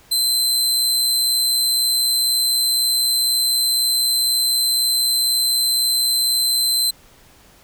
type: tone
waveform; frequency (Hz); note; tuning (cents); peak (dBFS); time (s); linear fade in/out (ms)
sawtooth; 4081; C8; -44; -13; 0.11-6.91; 10
effects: pink hiss -50 dBFS RMS until 7.63 s